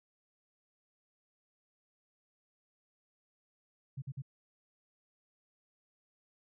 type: tone bursts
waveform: sine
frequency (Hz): 135.4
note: C#3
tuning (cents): -40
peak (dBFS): -37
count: 3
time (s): 3.97-4.221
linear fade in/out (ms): 10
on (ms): 51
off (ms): 49
effects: none